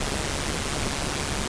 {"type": "noise with amplitude modulation", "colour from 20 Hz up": "pink", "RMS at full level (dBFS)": -24, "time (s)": [0, 1.48], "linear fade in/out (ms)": 5, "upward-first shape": "sine", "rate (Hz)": 142, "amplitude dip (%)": 75, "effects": ["resampled to 22050 Hz"]}